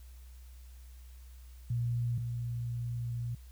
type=tone pair in turn; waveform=sine; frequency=119.4 / 119.4 Hz; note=A#2 / A#2; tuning=+42 / +42 cents; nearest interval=unison; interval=0 cents; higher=neither; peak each=-29 / -33 dBFS; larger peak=first; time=1.7-2.18 / 2.18-3.35 s; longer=second; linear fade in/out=5 ms; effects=added 62 Hz sine -48 dBFS peak until 3.51 s + white hiss -64 dBFS RMS until 3.51 s